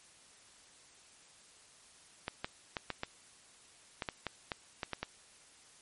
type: clicks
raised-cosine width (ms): 0.3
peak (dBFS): -19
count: 12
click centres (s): 2.281 / 2.445 / 2.768 / 2.903 / 3.034 / 4.022 / 4.088 / 4.267 / 4.518 / 4.832 / 4.933 / 5.03
effects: white hiss -60 dBFS RMS until 5.81 s + MP3 48 kbps